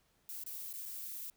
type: noise with dropouts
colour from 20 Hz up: violet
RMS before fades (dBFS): -44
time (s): 0.29-1.3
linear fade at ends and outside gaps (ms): 1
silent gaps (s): 0.438-0.462 / 0.729-0.737 / 0.855-0.859
effects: pink hiss -73 dBFS RMS until 1.36 s